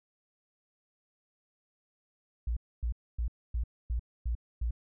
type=tone bursts; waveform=sine; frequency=58.27 Hz; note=A#1; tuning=in tune; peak=-28 dBFS; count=7; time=2.47-4.709 s; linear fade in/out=5 ms; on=97 ms; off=260 ms; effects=none